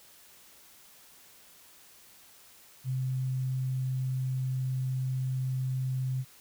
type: tone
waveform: sine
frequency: 130 Hz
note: C3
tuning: 11 cents flat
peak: -28 dBFS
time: 2.84-6.25 s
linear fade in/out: 50 ms
effects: white hiss -56 dBFS RMS until 6.4 s